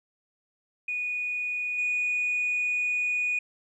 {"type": "tone with level steps", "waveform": "sine", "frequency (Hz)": 2466, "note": "D#7", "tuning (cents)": -16, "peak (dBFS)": [-27, -23], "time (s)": [0.88, 3.39], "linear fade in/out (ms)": 5, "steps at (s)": 1.78, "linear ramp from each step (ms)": 5, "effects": ["tanh soft clip ceiling -21 dBFS"]}